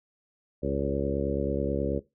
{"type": "harmonic tone with a mistuned harmonic", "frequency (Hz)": 69.3, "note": "C#2", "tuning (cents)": 0, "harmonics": [1, 2, 3, 4, 5, 6, 7, 8], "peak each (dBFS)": [-34, -34, -34, -34, -34, -34, -34, -34], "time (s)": [0.62, 2], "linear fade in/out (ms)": 20, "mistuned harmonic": 8, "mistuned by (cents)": 16, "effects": ["noise-tail reverb RT60 0.2 s tail -17 dB re dry"]}